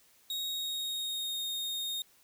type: tone with pitch glide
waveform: 40% pulse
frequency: 3767 to 3704 Hz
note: A#7 to A#7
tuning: +17 to -12 cents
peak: -32 dBFS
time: 0.3-2.02 s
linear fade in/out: 2 ms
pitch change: -29 cents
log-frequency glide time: 0.48-1.42 s
effects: white hiss -64 dBFS RMS until 2.23 s